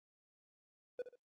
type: tone with echo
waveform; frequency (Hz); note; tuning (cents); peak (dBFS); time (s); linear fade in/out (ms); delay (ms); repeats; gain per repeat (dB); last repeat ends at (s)
triangle; 493.5; B4; -1; -35; 0.99-1.02; 2; 68; 2; -10; 1.156
effects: noise-tail reverb RT60 0.1 s tail -22 dB re dry + Opus 32 kbps